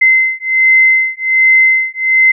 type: beating tone pair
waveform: sine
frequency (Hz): 2063 / 2064.3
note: C7 / C7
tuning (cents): -25 / -24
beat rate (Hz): 1.3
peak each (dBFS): -10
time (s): 0.01-2.32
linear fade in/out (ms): 10
effects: none